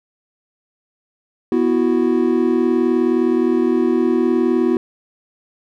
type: chord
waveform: triangle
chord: B suspended fourth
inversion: none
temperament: equal with one note detuned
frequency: 246.9 / 330.6 / 370 Hz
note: B3 / E4 / F#4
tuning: 0 / +5 / 0 cents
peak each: -16 dBFS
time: 1.52-4.77 s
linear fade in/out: 2 ms
effects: none